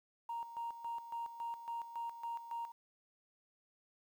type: tone with tremolo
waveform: sine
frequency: 932.3 Hz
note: A#5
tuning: in tune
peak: -37 dBFS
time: 0.29-2.72 s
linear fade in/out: 5 ms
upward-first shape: square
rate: 3.6 Hz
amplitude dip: 70%
effects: tanh soft clip ceiling -34 dBFS + 11-bit